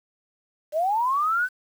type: linear sweep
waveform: sine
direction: up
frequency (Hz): 580 to 1536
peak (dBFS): -20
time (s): 0.72-1.49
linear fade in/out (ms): 50
effects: 8-bit